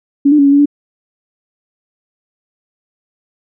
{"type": "tone with pitch steps", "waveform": "sine", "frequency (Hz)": [281.5, 299.6, 281.6, 279.4, 284.4, 289.3], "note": ["C#4", "D4", "C#4", "C#4", "C#4", "D4"], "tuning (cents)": [27, 35, 27, 14, 45, -26], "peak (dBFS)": -5, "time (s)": [0.25, 0.658], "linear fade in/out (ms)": 10, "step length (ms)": 68, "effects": []}